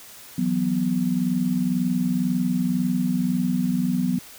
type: chord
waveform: sine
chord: E suspended second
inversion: none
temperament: equal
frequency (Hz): 164.81 / 185 / 246.9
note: E3 / F#3 / B3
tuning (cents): 0 / 0 / 0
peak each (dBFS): -29 / -23 / -23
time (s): 0.38-4.19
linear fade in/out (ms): 5
effects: white hiss -44 dBFS RMS until 4.38 s